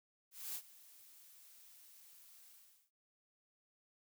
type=noise with ADSR envelope; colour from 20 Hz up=blue; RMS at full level=-42 dBFS; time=0.31-2.91 s; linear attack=240 ms; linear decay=65 ms; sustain=-19 dB; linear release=400 ms; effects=none